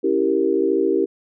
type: chord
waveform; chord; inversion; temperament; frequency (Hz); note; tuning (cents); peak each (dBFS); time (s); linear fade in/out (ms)
sine; C# diminished seventh; none; equal; 277.2 / 329.6 / 392 / 466.2; C#4 / E4 / G4 / Bb4; 0 / 0 / 0 / 0; -25 / -21 / -19 / -23; 0.03-1.06; 20
effects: none